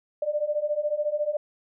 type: beating tone pair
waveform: sine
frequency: 587.3 / 601.3 Hz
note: D5 / D5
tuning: 0 / +41 cents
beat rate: 14 Hz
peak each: -28 / -26 dBFS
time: 0.22-1.37 s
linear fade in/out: 5 ms
effects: none